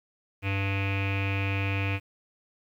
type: tone with low-pass filter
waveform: square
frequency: 98 Hz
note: G2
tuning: in tune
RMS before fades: -28 dBFS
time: 0.42-2 s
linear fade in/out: 50 ms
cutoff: 2500 Hz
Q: 9.8
effects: 10-bit